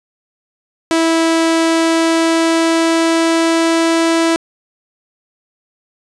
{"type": "tone with pitch glide", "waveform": "sawtooth", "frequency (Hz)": [327.7, 329.8], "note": ["E4", "E4"], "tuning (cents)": [-10, 1], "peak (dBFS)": -7, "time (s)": [0.91, 4.36], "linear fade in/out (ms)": 0, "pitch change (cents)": 11, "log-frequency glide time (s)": [1.56, 4.02], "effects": ["resampled to 22050 Hz", "7-bit"]}